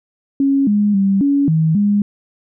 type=tone with pitch steps; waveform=sine; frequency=275.3 / 206.8 / 195.8 / 281.6 / 159.4 / 204.7 Hz; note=C#4 / G#3 / G3 / C#4 / D#3 / G#3; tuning=-12 / -7 / -2 / +27 / +42 / -25 cents; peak=-11 dBFS; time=0.4-2.02 s; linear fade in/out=2 ms; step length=270 ms; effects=none